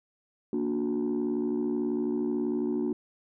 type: chord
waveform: sine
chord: Bb augmented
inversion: none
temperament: just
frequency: 233.1 / 291.4 / 364.2 Hz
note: Bb3 / D4 / F#4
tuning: 0 / -13 / -27 cents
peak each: -29 dBFS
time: 0.53-2.93 s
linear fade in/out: 2 ms
effects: tanh soft clip ceiling -22 dBFS